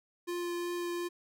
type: tone with vibrato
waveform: square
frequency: 348.8 Hz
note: F4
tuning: 2 cents flat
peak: -34 dBFS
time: 0.27-1.09 s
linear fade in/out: 20 ms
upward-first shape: triangle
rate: 2.7 Hz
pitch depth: 9 cents each way
effects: none